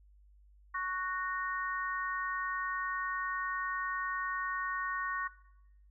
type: harmonic tone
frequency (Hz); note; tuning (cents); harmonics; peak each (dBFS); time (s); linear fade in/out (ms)
370; F#4; 0; 3 / 4 / 5; -35 / -40 / -38; 0.74-5.28; 10
effects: noise-tail reverb RT60 0.8 s tail -17 dB re dry + added 50 Hz sine -58 dBFS peak until 5.9 s